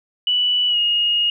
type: tone with pitch glide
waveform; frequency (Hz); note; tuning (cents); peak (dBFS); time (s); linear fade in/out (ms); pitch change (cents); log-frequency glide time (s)
sine; 2960 to 2864; F#7 to F7; 0 to +43; -15; 0.27-1.3; 2; -57; 0.68-0.78
effects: none